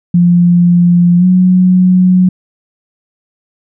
sine tone with pitch glide, 174.61 to 183.19 Hz, F3 to F#3, 0 to -17 cents, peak -4 dBFS, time 0.14-2.29 s, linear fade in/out 5 ms, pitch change +83 cents, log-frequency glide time 1.18-1.25 s, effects none

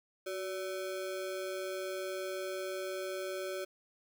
square ring-modulated tone, 472.7 Hz, A#4, 24 cents sharp, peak -34 dBFS, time 0.26-3.65 s, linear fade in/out 10 ms, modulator 99.7 Hz, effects 10-bit

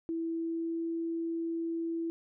sine tone with pitch glide, 329.6 to 331.7 Hz, E4 to E4, 0 to +11 cents, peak -31 dBFS, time 0.09-2.1 s, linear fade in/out 0 ms, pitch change +11 cents, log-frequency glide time 0.31-0.86 s, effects none

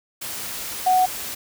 sine tone in noise, 740 Hz, F#5, in tune, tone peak -14 dBFS, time 0.86-1.06 s, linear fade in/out 10 ms, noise white, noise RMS -31 dBFS, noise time 0.21-1.35 s, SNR +14 dB, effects none

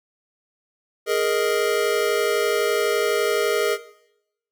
square chord, Ab suspended second, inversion none, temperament just, 415.3 / 467.2 / 623 Hz, Ab4 / Bb4 / Eb5, 0 / +4 / +2 cents, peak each -23 / -23 / -27 dBFS, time 1.06-3.78 s, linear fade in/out 50 ms, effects noise-tail reverb RT60 0.8 s tail -17 dB re dry

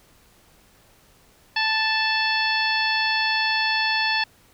harmonic tone with a mistuned harmonic, 880 Hz, A5, in tune, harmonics 1 / 2 / 3 / 4 / 5 / 6, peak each -26 / -24 / -26 / -30 / -27 / -34 dBFS, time 1.56-4.24 s, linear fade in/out 5 ms, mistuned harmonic 4, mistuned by -41 cents, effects pink hiss -56 dBFS RMS until 4.53 s

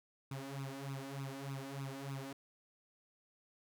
sawtooth tone with flanger, 136.8 Hz, C#3, 23 cents flat, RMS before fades -44 dBFS, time 0.31-2.33 s, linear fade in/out 5 ms, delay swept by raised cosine 0.78 to 3.48 ms, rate 3.3 Hz, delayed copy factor +0.9, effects none

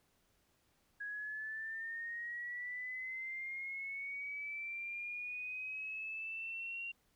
sine linear sweep, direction up, 1654 to 2766 Hz, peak -40 dBFS, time 1-6.92 s, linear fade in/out 10 ms, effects pink hiss -75 dBFS RMS until 7.15 s

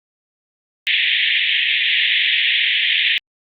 white band-pass noise, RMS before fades -17 dBFS, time 0.87-3.18 s, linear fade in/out 0 ms, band 1800 to 3600 Hz, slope 96 dB/octave, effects Opus 48 kbps

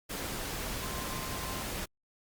sine tone in noise, 1046.5 Hz, C6, in tune, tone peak -44 dBFS, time 0.81-1.63 s, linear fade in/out 20 ms, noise pink, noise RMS -37 dBFS, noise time 0.09-1.86 s, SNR -10 dB, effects Opus 48 kbps

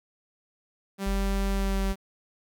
sawtooth tone with pitch glide, 196 to 193.97 Hz, G3 to G3, 0 to -18 cents, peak -25 dBFS, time 0.98-1.96 s, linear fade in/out 50 ms, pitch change -18 cents, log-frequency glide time 1.52-1.81 s
sine tone, 45.69 Hz, F#1, 21 cents flat, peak -25 dBFS, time 1.06-1.93 s, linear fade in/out 10 ms
effects 10-bit

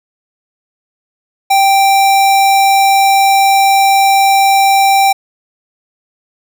square tone, 784 Hz, G5, in tune, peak -7 dBFS, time 1.5-5.13 s, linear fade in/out 10 ms, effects none

